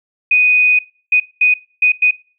sine tone bursts at uneven times, 2489 Hz, D#7, in tune, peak -8 dBFS, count 5, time 0.31-0.79 / 1.12-1.2 / 1.41-1.54 / 1.82-1.92 / 2.02-2.11 s, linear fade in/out 5 ms, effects noise-tail reverb RT60 0.4 s tail -21 dB re dry

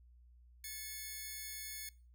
5% pulse tone pair together, 1734 / 2185 Hz, A6 / C#7, -26 / -26 cents, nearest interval major third, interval 400 cents, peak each -38 / -35 dBFS, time 0.64-1.89 s, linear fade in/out 2 ms, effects noise-tail reverb RT60 0.4 s tail -23 dB re dry + added 60 Hz sine -59 dBFS peak until 2.14 s

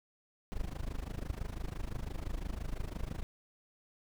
brown noise with amplitude modulation, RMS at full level -35 dBFS, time 0.52-3.23 s, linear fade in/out 0 ms, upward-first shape sine, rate 25.9 Hz, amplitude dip 90%, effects none

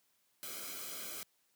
white noise with comb filter, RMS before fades -44 dBFS, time 0.43-1.23 s, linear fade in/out 0 ms, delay 1.1 ms, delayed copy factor -0.8, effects white hiss -75 dBFS RMS until 1.55 s + high-pass 100 Hz 12 dB/octave

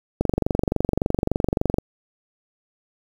click train, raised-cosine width 2 ms, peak -6 dBFS, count 38, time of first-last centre 0.21-1.784 s, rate 23.5 Hz, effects 7-bit

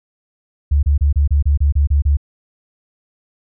sine tone bursts, 71.8 Hz, D2, 39 cents flat, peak -10 dBFS, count 10, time 0.71-2.171 s, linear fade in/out 10 ms, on 120 ms, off 29 ms, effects none

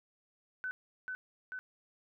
sine tone with echo, 1509 Hz, F#6, 34 cents sharp, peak -35 dBFS, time 0.64-0.71 s, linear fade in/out 0 ms, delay 440 ms, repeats 2, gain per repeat -2 dB, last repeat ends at 1.59 s, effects none

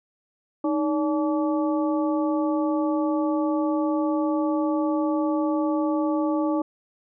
harmonic tone with a mistuned harmonic, 287.5 Hz, D4, 37 cents flat, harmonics 1 / 2 / 3 / 4, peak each -22 / -28 / -32 / -34 dBFS, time 0.64-6.62 s, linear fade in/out 5 ms, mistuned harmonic 1, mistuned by +130 cents, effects none

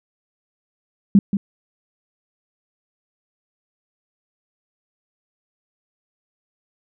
sine tone with echo, 199.2 Hz, G3, 28 cents sharp, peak -7 dBFS, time 1.15-1.19 s, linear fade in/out 2 ms, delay 180 ms, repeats 1, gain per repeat -9 dB, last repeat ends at 1.37 s, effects none

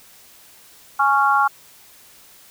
sine chord, Db major, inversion second, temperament just, 831.5 / 1108.7 / 1385.9 Hz, Ab5 / Db6 / F6, +2 / 0 / -14 cents, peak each -18 dBFS, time 0.99-1.48 s, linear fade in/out 10 ms, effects white hiss -48 dBFS RMS until 2.5 s

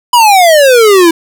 square exponential sweep, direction down, 999 to 323.4 Hz, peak -3 dBFS, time 0.13-1.11 s, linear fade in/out 5 ms, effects none

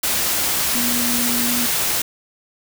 sine tone in noise, 240.9 Hz, B3, 43 cents flat, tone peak -23 dBFS, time 0.75-1.66 s, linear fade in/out 5 ms, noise white, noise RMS -20 dBFS, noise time 0.03-2.02 s, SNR -6 dB, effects none

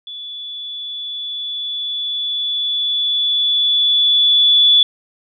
sine tone with level ramp, 3444 Hz, A7, 38 cents flat, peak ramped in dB -28 to -7 dBFS, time 0.07-4.83 s, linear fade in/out 2 ms, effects none

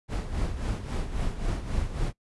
brown noise with tremolo, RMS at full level -27 dBFS, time 0.08-2.13 s, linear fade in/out 50 ms, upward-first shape sine, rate 3.7 Hz, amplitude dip 65%, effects noise-tail reverb RT60 0.1 s tail -21 dB re dry + resampled to 24000 Hz

